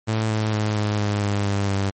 sawtooth tone with pitch steps, 110 / 108.3 / 106.62 / 104.97 / 103.35 / 101.75 / 100.17 / 98.62 Hz, A2 / A2 / G#2 / G#2 / G#2 / G#2 / G2 / G2, 0 / -27 / +46 / +19 / -8 / -35 / +38 / +11 cents, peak -16 dBFS, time 0.07-1.91 s, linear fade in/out 20 ms, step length 230 ms, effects MP3 32 kbps

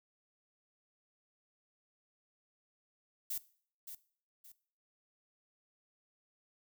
violet noise with echo, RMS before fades -38 dBFS, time 3.3-3.38 s, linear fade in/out 5 ms, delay 570 ms, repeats 2, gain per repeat -9 dB, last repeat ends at 4.52 s, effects noise-tail reverb RT60 0.5 s tail -19 dB re dry

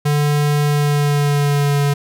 square tone with pitch glide, 146.83 to 142.98 Hz, D3 to D3, 0 to -46 cents, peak -14 dBFS, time 0.05-1.94 s, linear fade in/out 10 ms, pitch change -46 cents, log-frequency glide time 0.66-1.8 s, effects none

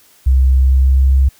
sine tone with pitch glide, 65.41 to 66.78 Hz, C2 to C2, 0 to +36 cents, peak -7 dBFS, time 0.26-1.29 s, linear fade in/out 10 ms, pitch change +36 cents, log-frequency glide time 0.54-1.14 s, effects white hiss -49 dBFS RMS until 1.39 s

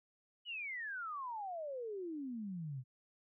sine exponential sweep, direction down, 2999 to 122.1 Hz, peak -40 dBFS, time 0.45-2.84 s, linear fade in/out 50 ms, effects none

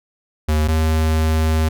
square tone pair in turn, 76.8 / 79.14 Hz, D#2 / D#2, -22 / +30 cents, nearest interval minor second, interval 52 cents, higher second, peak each -15 dBFS, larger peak neither, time 0.48-0.68 / 0.68-1.69 s, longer second, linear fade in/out 10 ms, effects none

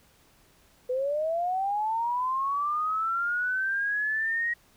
sine linear sweep, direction up, 493.9 to 1897 Hz, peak -25 dBFS, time 0.89-4.54 s, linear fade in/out 10 ms, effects pink hiss -61 dBFS RMS until 4.76 s

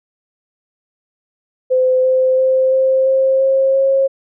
sine tone with pitch steps, 513 / 517.5 / 522 / 526.5 / 531.1 / 535.7 / 540.4 Hz, C5 / C5 / C5 / C5 / C5 / C5 / C#5, -34 / -19 / -4 / +11 / +26 / +41 / -44 cents, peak -10 dBFS, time 1.7-4.08 s, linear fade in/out 20 ms, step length 340 ms, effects none

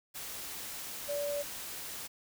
sine tone in noise, 577 Hz, D5, 31 cents flat, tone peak -32 dBFS, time 1.08-1.43 s, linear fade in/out 20 ms, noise white, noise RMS -42 dBFS, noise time 0.14-2.08 s, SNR +7 dB, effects none

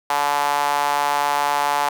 sawtooth tone with high-pass filter, 144.3 Hz, D3, 30 cents flat, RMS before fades -20 dBFS, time 0.1-1.89 s, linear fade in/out 2 ms, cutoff 860 Hz, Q 4.2, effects none

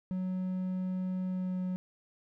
triangle tone with pitch glide, 185 to 183.62 Hz, F#3 to F#3, 0 to -13 cents, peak -29 dBFS, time 0.11-1.76 s, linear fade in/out 0 ms, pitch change -13 cents, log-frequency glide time 1.26-1.6 s, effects none

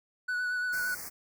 triangle tone with vibrato, 1480 Hz, F#6, in tune, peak -27 dBFS, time 0.28-0.95 s, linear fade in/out 10 ms, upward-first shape sine, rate 8.7 Hz, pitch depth 20 cents each way
white band-stop noise, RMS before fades -41 dBFS, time 0.72-1.1 s, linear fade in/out 20 ms, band 2300 to 4600 Hz, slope 96 dB/octave
effects none

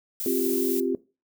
violet noise, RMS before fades -31 dBFS, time 0.2-0.8 s, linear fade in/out 0 ms
sine chord, C suspended fourth, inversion none, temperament just, 261.6 / 348.8 / 392.4 Hz, C4 / F4 / G4, 0 / -2 / +2 cents, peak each -27 dBFS, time 0.26-0.95 s, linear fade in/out 2 ms
effects noise-tail reverb RT60 0.3 s tail -19 dB re dry

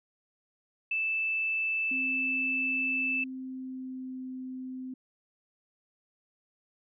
sine tone, 2637 Hz, E7, in tune, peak -27 dBFS, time 0.91-3.24 s, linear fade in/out 5 ms
sine tone with pitch glide, 261.6 to 257.7 Hz, C4 to C4, 0 to -26 cents, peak -36 dBFS, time 1.91-4.94 s, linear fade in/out 5 ms, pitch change -26 cents, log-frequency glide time 2.88-4.27 s
effects none

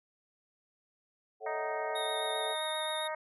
sine chord, F# minor seventh, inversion first, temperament equal with one note detuned, 440 / 554.4 / 659.3 / 750.8 Hz, A4 / C#5 / E5 / F#5, 0 / 0 / 0 / +25 cents, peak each -40 / -45 / -46 / -41 dBFS, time 1.4-2.56 s, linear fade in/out 50 ms
harmonic tone, 311.1 Hz, D#4, in tune, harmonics 2 / 3 / 4 / 5 / 6 / 7, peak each -37 / -39 / -43 / -46 / -44 / -47 dBFS, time 1.46-3.15 s, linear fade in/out 5 ms
square tone with vibrato, 3700 Hz, A#7, 14 cents flat, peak -37 dBFS, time 1.95-3.08 s, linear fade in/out 10 ms, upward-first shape sine, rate 7.6 Hz, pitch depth 19 cents each way
effects none

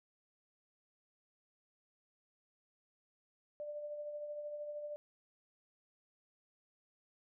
sine tone with tremolo, 592 Hz, D5, 14 cents sharp, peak -39 dBFS, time 3.6-4.96 s, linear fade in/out 0 ms, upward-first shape triangle, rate 13 Hz, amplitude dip 45%, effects none

